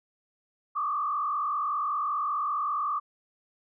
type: tone with frequency modulation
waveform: sine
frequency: 1174.7 Hz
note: D6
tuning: in tune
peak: -26 dBFS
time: 0.75-3 s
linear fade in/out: 20 ms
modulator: 45.2 Hz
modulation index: 1.4
effects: none